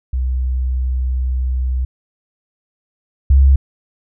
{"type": "tone pair in turn", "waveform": "sine", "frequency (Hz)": [63.6, 67.64], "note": ["C2", "C#2"], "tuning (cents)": [-48, -42], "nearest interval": "minor second", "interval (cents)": 106, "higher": "second", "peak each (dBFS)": [-15, -6], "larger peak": "second", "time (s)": [[0.13, 1.85], [3.3, 3.56]], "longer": "first", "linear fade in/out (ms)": 5, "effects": []}